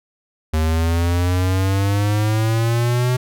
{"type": "exponential sweep", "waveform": "square", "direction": "up", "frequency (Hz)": [77.78, 126.7], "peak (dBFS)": -16, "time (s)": [0.53, 3.17], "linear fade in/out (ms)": 10, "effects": []}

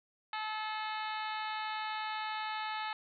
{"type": "harmonic tone with a mistuned harmonic", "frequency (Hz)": 432.2, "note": "A4", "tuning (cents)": -31, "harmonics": [2, 3, 4, 5, 6, 7, 8, 9, 10], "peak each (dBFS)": [-38, -42, -44, -46, -48, -49, -50, -51, -52], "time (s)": [0.33, 2.93], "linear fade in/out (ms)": 2, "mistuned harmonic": 8, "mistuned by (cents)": 71, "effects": []}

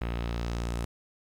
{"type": "tone with low-pass filter sweep", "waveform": "sawtooth", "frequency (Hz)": 58.27, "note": "A#1", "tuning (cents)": 0, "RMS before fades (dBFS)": -32, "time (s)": [0.01, 0.85], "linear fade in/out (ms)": 5, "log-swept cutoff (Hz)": [2500, 11000], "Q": 1.3, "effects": ["9-bit"]}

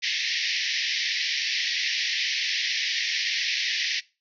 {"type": "band-pass noise", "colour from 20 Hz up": "pink", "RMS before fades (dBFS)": -27, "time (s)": [0.02, 4.01], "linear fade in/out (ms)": 20, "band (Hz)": [1800, 5800], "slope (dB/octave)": 96, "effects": ["noise-tail reverb RT60 0.3 s tail -22 dB re dry"]}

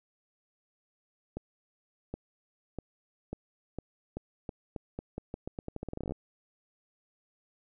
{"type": "accelerating click train", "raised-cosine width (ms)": 2, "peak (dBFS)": -23, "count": 26, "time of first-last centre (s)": [1.37, 6.121], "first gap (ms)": 770, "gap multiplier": 0.84, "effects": []}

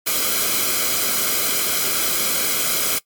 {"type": "noise with comb filter", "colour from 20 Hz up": "white", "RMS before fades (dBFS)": -20, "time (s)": [0.06, 2.99], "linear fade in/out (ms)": 10, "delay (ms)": 1.1, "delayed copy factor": -0.7, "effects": ["noise-tail reverb RT60 0.1 s tail -20 dB re dry", "MP3 96 kbps"]}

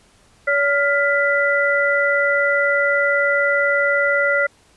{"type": "tone cluster", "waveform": "sine", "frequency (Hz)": [569, 1404, 1989], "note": ["C#5", "F6", "B6"], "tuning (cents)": [45, 9, 12], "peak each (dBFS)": -19, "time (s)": [0.47, 4.47], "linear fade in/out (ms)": 10, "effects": ["pink hiss -54 dBFS RMS until 4.76 s", "resampled to 24000 Hz"]}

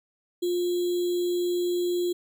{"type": "tone with sample-and-hold", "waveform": "sine", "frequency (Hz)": 353, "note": "F4", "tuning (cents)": 19, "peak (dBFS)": -23, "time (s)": [0.42, 2.13], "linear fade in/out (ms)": 10, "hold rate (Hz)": 3675, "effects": []}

